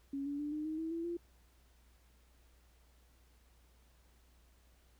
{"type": "tone with pitch steps", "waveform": "sine", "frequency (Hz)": [277.2, 285.8, 294.7, 303.9, 313.3, 323.1, 333.1, 343.4], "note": ["C#4", "D4", "D4", "D#4", "D#4", "E4", "E4", "F4"], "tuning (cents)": [0, -47, 6, -41, 12, -35, 18, -29], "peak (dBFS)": -36, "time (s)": [0.13, 1.17], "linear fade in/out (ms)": 5, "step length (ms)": 130, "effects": ["added 60 Hz sine -64 dBFS peak until 4.99 s", "pink hiss -71 dBFS RMS until 4.99 s"]}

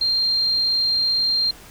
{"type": "tone", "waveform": "sine", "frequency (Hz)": 4186, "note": "C8", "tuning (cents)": 0, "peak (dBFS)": -17, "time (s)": [0.01, 1.51], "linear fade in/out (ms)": 5, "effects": ["pink hiss -44 dBFS RMS until 1.7 s"]}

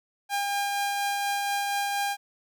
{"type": "tone with tremolo", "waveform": "sawtooth", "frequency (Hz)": 805, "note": "G5", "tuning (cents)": 46, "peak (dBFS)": -21, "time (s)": [0.29, 2.17], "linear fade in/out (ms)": 50, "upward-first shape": "triangle", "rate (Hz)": 4.2, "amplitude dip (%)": 25, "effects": []}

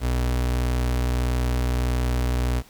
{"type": "tone", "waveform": "35% pulse", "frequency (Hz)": 61.6, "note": "B1", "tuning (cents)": -4, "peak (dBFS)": -19, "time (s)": [0, 2.63], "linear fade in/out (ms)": 50, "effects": ["pink hiss -51 dBFS RMS until 2.69 s"]}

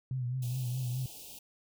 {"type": "tone with vibrato", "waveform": "sine", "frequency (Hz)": 126, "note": "B2", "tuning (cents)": 35, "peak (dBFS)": -31, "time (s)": [0.11, 1.06], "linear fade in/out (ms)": 2, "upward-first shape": "triangle", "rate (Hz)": 4.8, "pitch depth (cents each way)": 81}
{"type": "band-stop noise", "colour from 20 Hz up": "white", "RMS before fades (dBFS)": -48, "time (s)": [0.42, 1.39], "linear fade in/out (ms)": 5, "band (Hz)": [900, 2500], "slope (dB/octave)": 96}
{"effects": []}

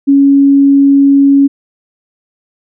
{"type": "tone", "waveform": "sine", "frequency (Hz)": 278.1, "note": "C#4", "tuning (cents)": 6, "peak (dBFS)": -3, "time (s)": [0.07, 1.48], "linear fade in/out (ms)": 20, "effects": []}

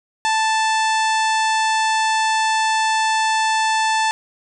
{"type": "harmonic tone", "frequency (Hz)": 880, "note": "A5", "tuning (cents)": 0, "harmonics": [1, 2, 3, 4, 5, 6, 7, 8, 9, 10], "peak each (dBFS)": [-17, -23, -27, -29, -31, -33, -34, -35, -36, -37], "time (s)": [0.25, 4.11], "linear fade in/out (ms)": 0, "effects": []}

